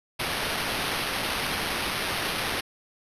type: noise with sample-and-hold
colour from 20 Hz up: violet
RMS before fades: -29 dBFS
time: 0.19-2.61 s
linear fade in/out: 10 ms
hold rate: 7350 Hz
effects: resampled to 32000 Hz